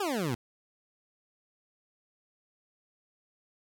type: exponential sweep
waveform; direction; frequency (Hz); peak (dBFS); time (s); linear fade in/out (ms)
20% pulse; down; 429.6 to 110; -24; 0-0.35; 5
effects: none